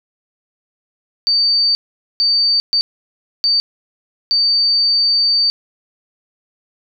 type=tone bursts at uneven times; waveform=sine; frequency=4600 Hz; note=D8; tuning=37 cents flat; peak=-11 dBFS; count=5; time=1.27-1.75 / 2.2-2.6 / 2.73-2.81 / 3.44-3.6 / 4.31-5.5 s; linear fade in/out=0 ms; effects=none